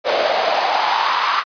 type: noise with high-pass filter sweep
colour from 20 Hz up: pink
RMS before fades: -17 dBFS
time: 0.04-1.44 s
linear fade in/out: 50 ms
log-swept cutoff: 530 to 1200 Hz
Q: 4.7
effects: resampled to 11025 Hz